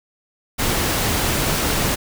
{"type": "noise", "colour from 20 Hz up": "pink", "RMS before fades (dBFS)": -20, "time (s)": [0.58, 1.96], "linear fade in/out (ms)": 20, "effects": []}